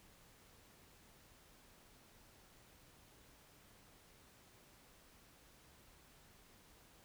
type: silence
effects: pink hiss -65 dBFS RMS until 7.04 s